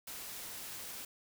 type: noise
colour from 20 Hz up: white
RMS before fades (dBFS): -45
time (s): 0.07-1.05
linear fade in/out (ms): 5
effects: none